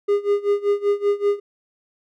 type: tone with tremolo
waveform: triangle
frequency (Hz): 407.2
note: G#4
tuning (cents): -34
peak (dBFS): -12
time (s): 0.08-1.4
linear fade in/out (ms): 10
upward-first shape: sine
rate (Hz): 5.2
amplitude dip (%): 90
effects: none